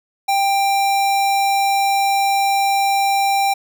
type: tone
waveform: square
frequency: 790 Hz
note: G5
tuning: 13 cents sharp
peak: -15 dBFS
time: 0.28-3.54 s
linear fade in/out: 10 ms
effects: none